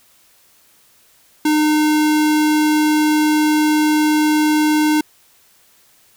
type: tone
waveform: square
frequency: 304.7 Hz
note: D#4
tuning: 36 cents flat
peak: -13 dBFS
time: 1.45-5.01 s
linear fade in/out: 5 ms
effects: white hiss -53 dBFS RMS until 6.16 s